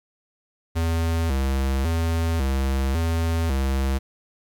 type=tone with vibrato; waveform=square; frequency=74.4 Hz; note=D2; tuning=23 cents sharp; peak=-21 dBFS; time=0.75-3.99 s; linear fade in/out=20 ms; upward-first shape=square; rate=0.91 Hz; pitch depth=180 cents each way; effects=10-bit

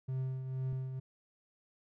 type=tone with tremolo; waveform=triangle; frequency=130.81 Hz; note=C3; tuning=in tune; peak=-30 dBFS; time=0.08-1 s; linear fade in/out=10 ms; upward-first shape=triangle; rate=2.1 Hz; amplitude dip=55%
type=click; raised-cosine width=5 ms; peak=-35 dBFS; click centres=0.728 s
effects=none

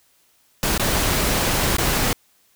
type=noise with dropouts; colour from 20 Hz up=pink; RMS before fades=-20 dBFS; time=0.63-2.13 s; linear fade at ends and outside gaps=1 ms; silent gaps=0.778-0.796 / 1.768-1.783 s; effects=white hiss -60 dBFS RMS until 2.55 s

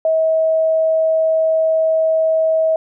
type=tone; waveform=sine; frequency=641 Hz; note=E5; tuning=49 cents flat; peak=-12 dBFS; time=0.05-2.76 s; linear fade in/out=2 ms; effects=none

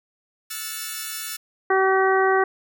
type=chord; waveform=5% pulse; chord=F# minor seventh; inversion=third; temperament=equal with one note detuned; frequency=1318.5 / 1453.7 / 1760 / 2217 Hz; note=E6 / F#6 / A6 / C#7; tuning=0 / -31 / 0 / 0 cents; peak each=-23 / -24 / -23 / -27 dBFS; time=0.5-1.37 s; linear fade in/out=10 ms
type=harmonic tone; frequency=382.1 Hz; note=G4; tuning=44 cents flat; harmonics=1 / 2 / 3 / 4 / 5; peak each=-19 / -22 / -24 / -25 / -26 dBFS; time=1.7-2.44 s; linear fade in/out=5 ms
effects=none

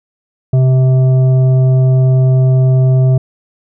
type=tone with frequency modulation; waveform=sine; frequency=130.81 Hz; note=C3; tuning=in tune; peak=-6 dBFS; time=0.53-3.18 s; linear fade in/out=5 ms; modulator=519 Hz; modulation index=0.3; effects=none

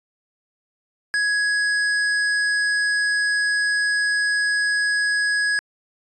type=tone with hard clipping; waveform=sine; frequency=1669 Hz; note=G#6; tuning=8 cents sharp; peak=-20 dBFS; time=1.14-5.59 s; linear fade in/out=0 ms; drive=13 dB; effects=resampled to 24000 Hz

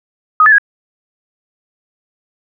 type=tone with pitch steps; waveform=sine; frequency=1254 / 1739 / 1648 Hz; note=D#6 / A6 / G#6; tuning=+13 / -21 / -14 cents; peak=-4 dBFS; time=0.4-0.583 s; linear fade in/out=2 ms; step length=61 ms; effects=none

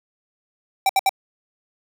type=tone bursts; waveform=square; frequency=776 Hz; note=G5; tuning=18 cents flat; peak=-15 dBFS; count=3; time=0.86-1.093 s; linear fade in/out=2 ms; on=33 ms; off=67 ms; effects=none

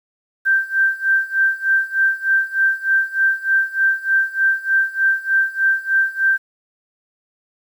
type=tone with tremolo; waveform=sine; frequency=1568 Hz; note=G6; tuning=in tune; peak=-11 dBFS; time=0.45-6.38 s; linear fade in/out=20 ms; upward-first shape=sine; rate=3.3 Hz; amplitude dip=90%; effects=8-bit

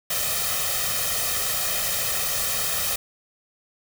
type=noise with comb filter; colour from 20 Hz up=white; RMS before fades=-25 dBFS; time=0.1-2.96 s; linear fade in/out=5 ms; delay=1.6 ms; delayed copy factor=+0.85; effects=none

